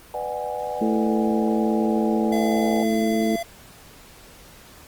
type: chord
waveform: sine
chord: G# half-diminished seventh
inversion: first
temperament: just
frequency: 498.4 / 598 / 747.5 / 830.6 Hz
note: B4 / D5 / F#5 / G#5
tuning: +16 / +31 / +17 / 0 cents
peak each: -31 dBFS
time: 0.14-2.83 s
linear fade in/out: 2 ms
type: harmonic tone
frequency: 110 Hz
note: A2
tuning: in tune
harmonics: 2 / 3 / 4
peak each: -21 / -25 / -27 dBFS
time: 0.81-3.36 s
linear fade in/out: 5 ms
type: tone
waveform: square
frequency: 678 Hz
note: E5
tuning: 49 cents sharp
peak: -27 dBFS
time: 2.32-3.43 s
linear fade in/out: 5 ms
effects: pink hiss -47 dBFS RMS until 4.87 s + Opus 32 kbps